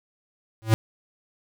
square tone with exponential growth, 110.9 Hz, A2, 14 cents sharp, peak -12 dBFS, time 0.62-0.74 s, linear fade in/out 0 ms, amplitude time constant 26 ms, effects none

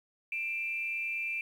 sine tone pair together, 2366 / 2637 Hz, D7 / E7, +12 / 0 cents, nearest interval major second, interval 188 cents, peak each -33 / -37 dBFS, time 0.32-1.41 s, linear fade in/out 2 ms, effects 10-bit

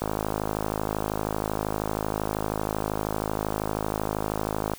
click train, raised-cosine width 1 ms, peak -12 dBFS, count 250, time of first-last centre 0.02-4.736 s, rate 52.8 Hz, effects white hiss -46 dBFS RMS until 4.78 s

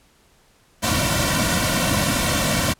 pink noise with comb filter, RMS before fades -20 dBFS, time 0.82-2.74 s, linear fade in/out 20 ms, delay 2.4 ms, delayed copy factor -1, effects pink hiss -57 dBFS RMS until 2.79 s + low-pass 12000 Hz 12 dB/octave

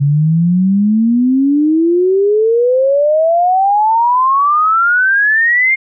sine exponential sweep, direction up, 138.59 to 2143 Hz, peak -8 dBFS, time 0-5.76 s, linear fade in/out 20 ms, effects none

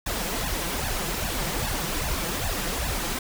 pink noise with flanger, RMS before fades -28 dBFS, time 0.06-3.19 s, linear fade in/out 5 ms, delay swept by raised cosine 1.1 to 6 ms, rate 2.5 Hz, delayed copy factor +0.95, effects none

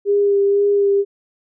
sine tone with vibrato, 402.5 Hz, G4, 46 cents sharp, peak -12 dBFS, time 0.05-1.05 s, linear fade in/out 50 ms, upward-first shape sine, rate 2 Hz, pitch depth 17 cents each way, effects none

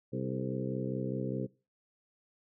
harmonic tone with a mistuned harmonic, 64.9 Hz, C2, 13 cents flat, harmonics 2 / 3 / 4 / 5 / 6 / 7 / 8, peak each -37 / -39 / -40 / -41 / -42 / -42 / -43 dBFS, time 0.12-1.47 s, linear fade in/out 20 ms, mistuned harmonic 6, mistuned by +48 cents, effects noise-tail reverb RT60 0.3 s tail -20 dB re dry

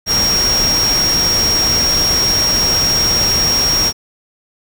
sine tone in noise, 5588 Hz, F8, in tune, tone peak -12 dBFS, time 0.06-3.93 s, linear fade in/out 50 ms, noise pink, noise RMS -20 dBFS, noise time 0.06-3.93 s, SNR +5 dB, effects none

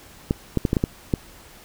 clicks, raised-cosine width 3 ms, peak -6 dBFS, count 7, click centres 0.309 / 0.573 / 0.652 / 0.731 / 0.768 / 0.839 / 1.138 s, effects pink hiss -47 dBFS RMS until 1.64 s

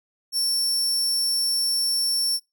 sawtooth tone, 5440 Hz, F8, 46 cents flat, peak -18 dBFS, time 0.32-2.4 s, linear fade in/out 50 ms, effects noise-tail reverb RT60 0.2 s tail -24 dB re dry

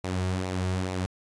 sawtooth tone with flanger, 92.5 Hz, F#2, in tune, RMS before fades -29 dBFS, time 0.04-1.06 s, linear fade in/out 0 ms, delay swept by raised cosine 0.61 to 4.01 ms, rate 2.3 Hz, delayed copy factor -0.5, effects resampled to 22050 Hz

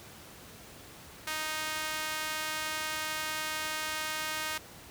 sawtooth tone with high-pass filter, 311.1 Hz, D#4, in tune, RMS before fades -35 dBFS, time 1.27-4.58 s, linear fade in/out 5 ms, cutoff 1400 Hz, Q 0.87, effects pink hiss -50 dBFS RMS until 4.9 s + high-pass 60 Hz 12 dB/octave

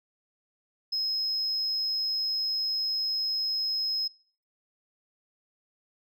sine tone, 5130 Hz, E8, 48 cents flat, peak -25 dBFS, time 0.92-4.08 s, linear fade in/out 10 ms, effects noise-tail reverb RT60 0.5 s tail -26 dB re dry + tanh soft clip ceiling -23 dBFS

